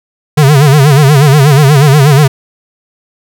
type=tone with vibrato; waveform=square; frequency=143 Hz; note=D3; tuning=46 cents flat; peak=-3 dBFS; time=0.37-2.28 s; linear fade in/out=10 ms; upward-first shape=sine; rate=8.3 Hz; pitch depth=130 cents each way; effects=none